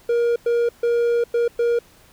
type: tone bursts at uneven times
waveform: triangle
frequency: 472.4 Hz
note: A#4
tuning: 23 cents sharp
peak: -14 dBFS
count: 5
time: 0.09-0.36 / 0.46-0.69 / 0.83-1.24 / 1.34-1.48 / 1.59-1.79 s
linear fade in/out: 5 ms
effects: pink hiss -52 dBFS RMS until 2.12 s